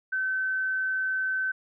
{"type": "tone", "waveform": "sine", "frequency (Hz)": 1531, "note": "G6", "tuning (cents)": -41, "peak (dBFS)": -25, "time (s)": [0.12, 1.52], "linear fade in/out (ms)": 10, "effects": []}